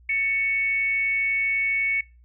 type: tone with frequency modulation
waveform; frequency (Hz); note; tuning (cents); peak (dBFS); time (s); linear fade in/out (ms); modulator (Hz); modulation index
sine; 2222; C#7; +4; -21; 0.09-2.01; 5; 439; 0.27
effects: noise-tail reverb RT60 0.3 s tail -24 dB re dry + added 60 Hz sine -50 dBFS peak until 2.24 s